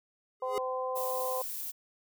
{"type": "tone with exponential growth", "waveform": "square", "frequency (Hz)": 415.3, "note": "G#4", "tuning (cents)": 0, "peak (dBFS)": -29, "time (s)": [0.4, 0.58], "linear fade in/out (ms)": 1, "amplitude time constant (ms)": 37}
{"type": "harmonic tone", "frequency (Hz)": 257, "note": "C4", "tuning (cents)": -31, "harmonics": [2, 3, 4], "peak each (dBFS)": [-33, -39, -36], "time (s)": [0.42, 1.42], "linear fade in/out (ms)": 5}
{"type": "noise", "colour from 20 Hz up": "violet", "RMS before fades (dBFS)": -38, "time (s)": [0.95, 1.72], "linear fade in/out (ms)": 20}
{"effects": []}